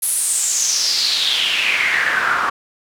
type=noise with band-pass filter sweep; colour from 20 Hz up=pink; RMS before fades=-18 dBFS; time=0.02-2.5 s; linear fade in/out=10 ms; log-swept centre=11000 to 1200 Hz; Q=5.3; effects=none